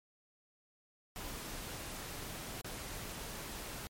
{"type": "noise with dropouts", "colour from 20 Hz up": "pink", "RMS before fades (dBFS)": -44, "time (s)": [1.16, 3.87], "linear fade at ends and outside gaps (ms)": 0, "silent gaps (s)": [2.612, 2.645], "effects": ["MP3 64 kbps"]}